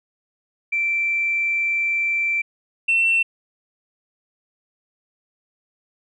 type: tone pair in turn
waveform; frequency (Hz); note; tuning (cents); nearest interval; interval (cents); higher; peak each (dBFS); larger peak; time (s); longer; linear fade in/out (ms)
sine; 2343 / 2698; D7 / E7; -5 / +40; major second; 245; second; -18 / -14; second; 0.72-2.42 / 2.88-3.23; first; 10
effects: tanh soft clip ceiling -11 dBFS